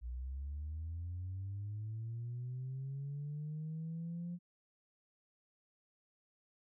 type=linear sweep; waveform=sine; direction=up; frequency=58.27 to 176.3 Hz; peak=-38 dBFS; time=0.01-4.39 s; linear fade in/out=50 ms; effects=tanh soft clip ceiling -36 dBFS